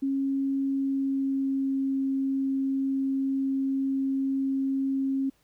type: tone with pitch glide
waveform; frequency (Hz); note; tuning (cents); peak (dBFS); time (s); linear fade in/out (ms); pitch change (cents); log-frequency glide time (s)
sine; 272.6 to 269.8; C#4 to C#4; -29 to -47; -24; 0.02-5.3; 10; -18; 0.69-1.79
effects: pink hiss -67 dBFS RMS until 5.43 s